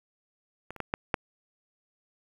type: clicks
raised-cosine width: 0.5 ms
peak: -24 / -29 / -16 / -12 / -9 dBFS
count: 5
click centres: 0.706 / 0.763 / 0.803 / 0.939 / 1.142 s
effects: 8-bit